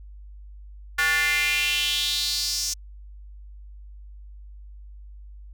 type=tone with high-pass filter sweep; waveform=square; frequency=160 Hz; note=D#3; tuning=49 cents sharp; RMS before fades=-24 dBFS; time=0.98-2.74 s; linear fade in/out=10 ms; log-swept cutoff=1600 to 5900 Hz; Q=4.1; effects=added 50 Hz sine -40 dBFS peak until 5.53 s